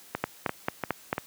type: two click trains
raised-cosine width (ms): 0.5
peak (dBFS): -10 / -13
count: 5 / 4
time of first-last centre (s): 0.24-1.129 / 0.15-1.181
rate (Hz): 4.5 / 2.91
effects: white hiss -52 dBFS RMS until 1.26 s + high-pass 100 Hz 12 dB/octave